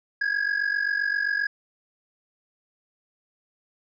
triangle ring-modulated tone, 1655 Hz, G#6, 6 cents flat, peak -18 dBFS, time 0.21-1.47 s, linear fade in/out 2 ms, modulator 23.8 Hz, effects resampled to 16000 Hz

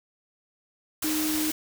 sine tone in noise, 309.1 Hz, D#4, 11 cents flat, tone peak -26 dBFS, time 1.04-1.51 s, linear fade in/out 5 ms, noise white, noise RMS -30 dBFS, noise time 1.02-1.52 s, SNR +1 dB, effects none

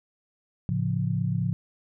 sine chord, A augmented, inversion none, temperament equal, 110 / 138.59 / 174.61 Hz, A2 / C#3 / E#3, 0 / 0 / 0 cents, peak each -28 dBFS, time 0.69-1.53 s, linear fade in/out 0 ms, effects none

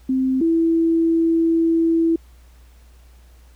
sine tone pair in turn, 261.6 / 329.6 Hz, C4 / E4, 0 / 0 cents, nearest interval major third, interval 400 cents, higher second, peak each -16 / -14 dBFS, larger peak second, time 0.09-0.41 / 0.41-2.16 s, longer second, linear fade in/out 5 ms, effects added 60 Hz sine -45 dBFS peak until 3.55 s + pink hiss -57 dBFS RMS until 3.55 s

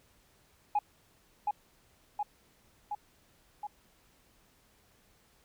sine tone with echo, 830.6 Hz, G#5, in tune, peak -23 dBFS, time 0.75-0.79 s, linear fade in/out 5 ms, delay 720 ms, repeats 4, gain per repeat -3 dB, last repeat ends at 3.67 s, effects tanh soft clip ceiling -22 dBFS + pink hiss -66 dBFS RMS until 5.44 s

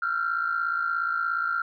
sine tone cluster, 1336 / 1393 / 1557 Hz, E6 / F6 / G6, +23 / -5 / -12 cents, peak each -30 / -25 / -34 dBFS, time 0.02-1.62 s, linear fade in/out 5 ms, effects tanh soft clip ceiling -16 dBFS

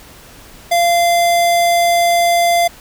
square tone, 690 Hz, F5, 21 cents flat, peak -11 dBFS, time 0.71-2.68 s, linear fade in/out 10 ms, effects pink hiss -40 dBFS RMS until 2.8 s

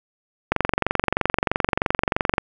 click train, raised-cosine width 0.5 ms, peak -3 dBFS, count 44, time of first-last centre 0.52-2.381 s, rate 23.1 Hz, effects none

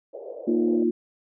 pink band-pass noise, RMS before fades -38 dBFS, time 0.13-0.84 s, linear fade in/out 10 ms, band 430 to 600 Hz, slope 48 dB/octave
sine chord, Bb suspended fourth, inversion none, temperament just, 233.1 / 310.8 / 349.6 Hz, Bb3 / Eb4 / F4, 0 / -2 / +2 cents, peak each -24 / -26 / -22 dBFS, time 0.47-0.91 s, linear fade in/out 10 ms
effects none

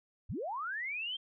sine linear sweep, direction up, 46.25 to 3200 Hz, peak -35 dBFS, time 0.29-1.17 s, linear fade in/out 10 ms, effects none

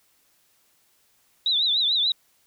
sine tone with vibrato, 3729 Hz, A#7, in tune, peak -19 dBFS, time 1.46-2.12 s, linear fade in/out 2 ms, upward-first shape triangle, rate 6.8 Hz, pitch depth 150 cents each way, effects white hiss -64 dBFS RMS until 2.46 s

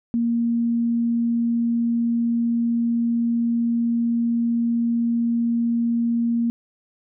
sine tone, 233.9 Hz, A#3, 6 cents sharp, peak -18 dBFS, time 0.14-6.5 s, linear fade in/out 0 ms, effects none

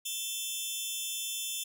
15% pulse tone cluster, 2669 / 3127 / 3502 Hz, E7 / G7 / A7, +21 / -5 / -9 cents, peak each -36 / -34 / -28 dBFS, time 0.05-1.64 s, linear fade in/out 10 ms, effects none

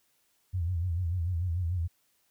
sine tone with vibrato, 87.31 Hz, F2, in tune, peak -27 dBFS, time 0.53-1.88 s, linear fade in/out 20 ms, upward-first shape sine, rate 6.8 Hz, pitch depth 110 cents each way, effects white hiss -71 dBFS RMS until 2.3 s

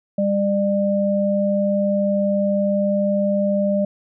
sine tone pair together, 199.89 / 599 Hz, G3 / D5, +34 / +34 cents, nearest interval octave + perfect fifth, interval 1900 cents, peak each -19 dBFS, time 0.18-3.85 s, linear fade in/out 5 ms, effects none

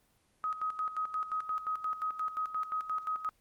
sine tone with tremolo, 1263 Hz, D#6, 26 cents sharp, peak -30 dBFS, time 0.44-3.29 s, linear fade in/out 0 ms, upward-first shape square, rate 5.7 Hz, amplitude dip 70%, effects pink hiss -70 dBFS RMS until 3.4 s + Opus 24 kbps

